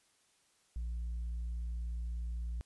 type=tone with tanh clipping; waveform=sine; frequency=58.27 Hz; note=A#1; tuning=in tune; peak=-36 dBFS; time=0.76-2.61 s; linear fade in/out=0 ms; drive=1 dB; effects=white hiss -71 dBFS RMS until 2.65 s + resampled to 24000 Hz